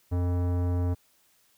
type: tone with tanh clipping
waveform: sine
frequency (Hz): 88.6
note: F2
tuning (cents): +25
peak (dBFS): -26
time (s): 0.11-0.95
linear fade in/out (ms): 20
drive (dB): 18
effects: white hiss -65 dBFS RMS until 1.57 s